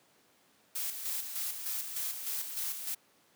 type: noise with tremolo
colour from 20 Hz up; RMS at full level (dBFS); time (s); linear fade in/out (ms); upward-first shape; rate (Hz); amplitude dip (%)
blue; -35; 0.75-2.95; 10; square; 3.3; 50
effects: pink hiss -66 dBFS RMS until 3.35 s + high-pass 200 Hz 12 dB/octave